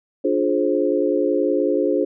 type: chord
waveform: sine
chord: D half-diminished seventh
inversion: none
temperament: just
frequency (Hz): 293.7 / 352.4 / 422.9 / 528.6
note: D4 / F4 / Ab4 / C5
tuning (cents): 0 / +16 / +31 / +18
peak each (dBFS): -22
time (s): 0.24-2.05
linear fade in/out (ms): 10
effects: none